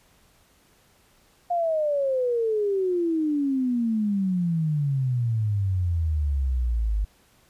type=exponential sweep; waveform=sine; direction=down; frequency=711 to 49.85 Hz; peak=-21 dBFS; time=1.5-7.05 s; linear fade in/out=10 ms; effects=pink hiss -60 dBFS RMS until 7.49 s + resampled to 32000 Hz